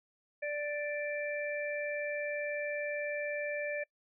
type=harmonic tone; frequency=587.3 Hz; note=D5; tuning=in tune; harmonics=1 / 3 / 4; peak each=-35 / -40 / -41 dBFS; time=0.42-3.84 s; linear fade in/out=10 ms; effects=noise-tail reverb RT60 0.1 s tail -25 dB re dry